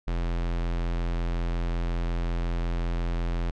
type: tone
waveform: square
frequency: 42.75 Hz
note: F1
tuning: 36 cents flat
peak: -26 dBFS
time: 0.07-3.51 s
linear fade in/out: 10 ms
effects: low-pass 4000 Hz 12 dB/octave